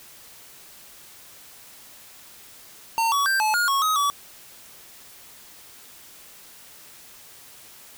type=tone with pitch steps; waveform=square; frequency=910 / 1128 / 1575 / 862 / 1429 / 1101 / 1264 / 1142 Hz; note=A#5 / C#6 / G6 / A5 / F6 / C#6 / D#6 / D6; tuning=-42 / +30 / +8 / -36 / +39 / -12 / +27 / -49 cents; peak=-20 dBFS; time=2.98-4.1 s; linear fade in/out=0 ms; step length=140 ms; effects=white hiss -47 dBFS RMS until 7.97 s